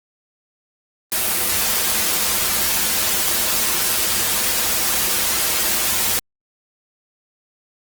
white noise with comb filter, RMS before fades -19 dBFS, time 1.12-6.19 s, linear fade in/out 0 ms, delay 7.1 ms, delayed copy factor -0.7, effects Opus 24 kbps

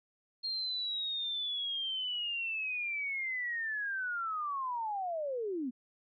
sine linear sweep, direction down, 4238 to 233.1 Hz, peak -33 dBFS, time 0.43-5.71 s, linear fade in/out 20 ms, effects none

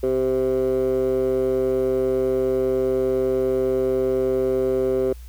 15% pulse tone with band-pass filter, 130 Hz, C3, 11 cents flat, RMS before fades -21 dBFS, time 0.03-5.13 s, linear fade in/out 5 ms, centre 440 Hz, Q 5.6, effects added 60 Hz sine -36 dBFS peak until 5.28 s + white hiss -53 dBFS RMS until 5.28 s

